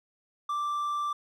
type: tone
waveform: triangle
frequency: 1174.7 Hz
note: D6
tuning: in tune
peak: -26 dBFS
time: 0.49-1.13 s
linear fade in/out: 5 ms
effects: none